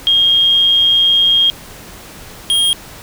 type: tone pair in turn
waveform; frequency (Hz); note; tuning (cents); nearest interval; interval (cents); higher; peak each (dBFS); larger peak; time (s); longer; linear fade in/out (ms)
sine / square; 3239 / 3239; G#7 / G#7; -44 / -44; unison; 0; neither; -8 / -11; first; 0.07-1.5 / 2.5-2.73; first; 0
effects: pink hiss -35 dBFS RMS until 3.02 s